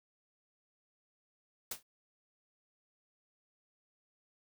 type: noise with exponential decay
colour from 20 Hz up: white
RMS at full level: -34 dBFS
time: 1.71-1.83 s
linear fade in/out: 5 ms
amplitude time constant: 24 ms
effects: none